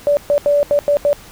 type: tone bursts at uneven times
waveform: sine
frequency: 579 Hz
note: D5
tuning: 25 cents flat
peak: -10 dBFS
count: 6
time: 0.07-0.17 / 0.3-0.38 / 0.46-0.63 / 0.71-0.79 / 0.88-0.97 / 1.05-1.13 s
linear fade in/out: 0 ms
effects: pink hiss -40 dBFS RMS until 1.31 s